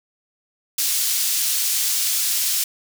pink high-pass noise, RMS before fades -21 dBFS, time 0.78-2.64 s, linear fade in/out 5 ms, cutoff 4800 Hz, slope 12 dB/octave, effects none

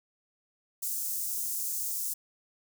white high-pass noise, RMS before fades -33 dBFS, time 0.82-2.14 s, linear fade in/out 10 ms, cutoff 6400 Hz, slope 24 dB/octave, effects none

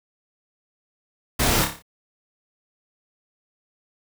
pink noise with echo, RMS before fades -21 dBFS, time 1.39-1.65 s, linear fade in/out 10 ms, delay 29 ms, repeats 6, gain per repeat -5 dB, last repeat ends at 1.824 s, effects none

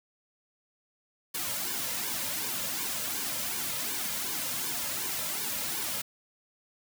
white noise with flanger, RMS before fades -33 dBFS, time 1.34-6.02 s, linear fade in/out 10 ms, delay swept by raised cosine 1.5 to 2.7 ms, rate 2.7 Hz, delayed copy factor -0.75, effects none

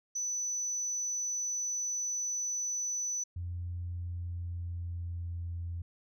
sine tone, 5980 Hz, F#8, 17 cents sharp, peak -30 dBFS, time 0.15-3.24 s, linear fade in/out 10 ms
sine tone with pitch glide, 87.31 to 85.56 Hz, F2 to F2, 0 to -35 cents, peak -34 dBFS, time 3.36-5.82 s, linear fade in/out 5 ms, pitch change -35 cents, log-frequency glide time 3.87-5.55 s
effects tanh soft clip ceiling -29 dBFS

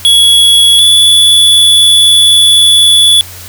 square tone pair in turn, 3361 / 3436 Hz, G#7 / A7, +20 / -42 cents, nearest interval unison, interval 38 cents, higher second, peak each -3 dBFS, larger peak neither, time 0.05-0.79 / 0.79-3.21 s, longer second, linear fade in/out 0 ms, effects added 90 Hz sine -31 dBFS peak until 3.48 s + white hiss -29 dBFS RMS until 3.48 s

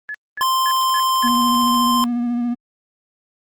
sine tone bursts, 1708 Hz, G#6, 48 cents sharp, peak -25 dBFS, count 5, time 0.09-1.28 s, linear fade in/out 0 ms, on 54 ms, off 230 ms
square tone, 1045 Hz, C6, 2 cents flat, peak -16 dBFS, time 0.41-2.04 s, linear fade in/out 0 ms
click train, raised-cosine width 0.2 ms, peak -22 dBFS, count 17, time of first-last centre 0.7-1.746 s, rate 15.3 Hz
triangle tone with vibrato, 240 Hz, B3, 49 cents flat, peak -16 dBFS, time 1.23-2.55 s, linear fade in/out 20 ms, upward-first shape sine, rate 14 Hz, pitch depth 24 cents each way
effects Opus 32 kbps

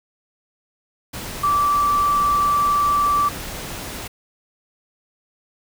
sine tone in noise, 1163 Hz, D6, 17 cents flat, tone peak -15 dBFS, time 1.43-3.29 s, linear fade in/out 10 ms, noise pink, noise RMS -31 dBFS, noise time 1.13-4.08 s, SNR +13 dB, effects none

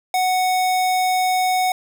square tone, 740 Hz, F#5, in tune, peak -17 dBFS, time 0.14-1.72 s, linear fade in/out 2 ms, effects none

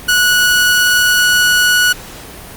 sawtooth tone, 1468 Hz, F#6, 14 cents flat, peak -5 dBFS, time 0.08-1.93 s, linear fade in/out 10 ms, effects pink hiss -32 dBFS RMS until 2.56 s + Opus 32 kbps

